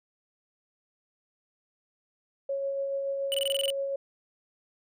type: tone with tremolo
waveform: sine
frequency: 551 Hz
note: C#5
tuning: 11 cents flat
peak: -27 dBFS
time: 2.49-3.96 s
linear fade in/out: 5 ms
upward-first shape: sine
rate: 7 Hz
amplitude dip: 25%
type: tone bursts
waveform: square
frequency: 2966 Hz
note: F#7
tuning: 4 cents sharp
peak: -27 dBFS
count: 9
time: 3.32-3.702 s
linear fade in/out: 0 ms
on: 22 ms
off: 23 ms
effects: none

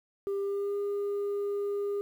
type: tone with pitch glide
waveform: sine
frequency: 397.1 to 405.2 Hz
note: G4 to G#4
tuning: +22 to -43 cents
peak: -26 dBFS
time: 0.27-2.01 s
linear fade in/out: 0 ms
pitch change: +35 cents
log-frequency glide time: 0.41-0.76 s
effects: tanh soft clip ceiling -28 dBFS + 10-bit

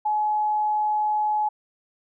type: tone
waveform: sine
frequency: 848 Hz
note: G#5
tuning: 36 cents sharp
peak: -20 dBFS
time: 0.05-1.49 s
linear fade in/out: 10 ms
effects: none

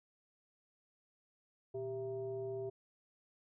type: tone with frequency modulation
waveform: sine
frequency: 392 Hz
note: G4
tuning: in tune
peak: -38 dBFS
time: 1.74-2.7 s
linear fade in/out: 10 ms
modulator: 273 Hz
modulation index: 0.64
effects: none

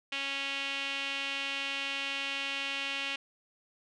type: tone with band-pass filter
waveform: sawtooth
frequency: 276 Hz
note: C#4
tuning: 7 cents flat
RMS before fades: -35 dBFS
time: 0.12-3.16 s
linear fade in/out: 5 ms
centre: 2800 Hz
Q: 3.6
effects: resampled to 22050 Hz

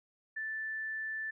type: tone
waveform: sine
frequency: 1760 Hz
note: A6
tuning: in tune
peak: -35 dBFS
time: 0.36-1.31 s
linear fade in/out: 10 ms
effects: none

